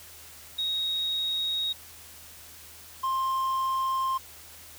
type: tone pair in turn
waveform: sine / triangle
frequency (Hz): 3769 / 1055.3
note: A#7 / C6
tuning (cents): +18 / +14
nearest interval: octave + minor seventh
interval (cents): 2204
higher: first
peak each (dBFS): -26 / -23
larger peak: second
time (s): 0.58-1.73 / 3.03-4.18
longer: neither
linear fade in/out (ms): 10
effects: added 79 Hz sine -57 dBFS peak until 4.78 s + white hiss -48 dBFS RMS until 4.78 s